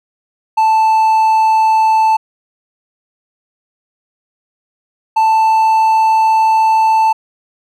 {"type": "tone pair in turn", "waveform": "triangle", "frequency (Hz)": [880, 883.2], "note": ["A5", "A5"], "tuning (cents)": [0, 6], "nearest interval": "unison", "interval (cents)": 6, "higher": "second", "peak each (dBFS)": -6, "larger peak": "neither", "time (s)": [[0.57, 2.17], [5.16, 7.13]], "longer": "second", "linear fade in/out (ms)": 10, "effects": []}